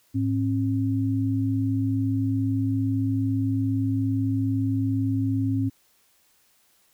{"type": "tone pair together", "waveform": "sine", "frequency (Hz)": [106.83, 269.2], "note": ["G#2", "C4"], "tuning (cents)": [49, 49], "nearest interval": "octave + major third", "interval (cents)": 1600, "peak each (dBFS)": -24, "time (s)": [0.14, 5.7], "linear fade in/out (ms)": 20, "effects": ["white hiss -63 dBFS RMS until 6.93 s"]}